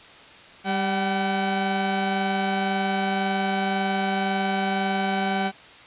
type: tone pair together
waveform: sawtooth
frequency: 196 / 762.1 Hz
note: G3 / G5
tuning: 0 / -49 cents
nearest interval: 2 octaves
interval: 2351 cents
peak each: -21 dBFS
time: 0.64-5.52 s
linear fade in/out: 50 ms
effects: white hiss -46 dBFS RMS until 5.86 s + resampled to 8000 Hz